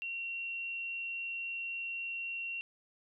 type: tone with frequency modulation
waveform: sine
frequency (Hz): 2740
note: F7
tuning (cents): -34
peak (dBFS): -36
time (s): 0.02-2.61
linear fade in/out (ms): 0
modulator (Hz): 83.7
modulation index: 0.35
effects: none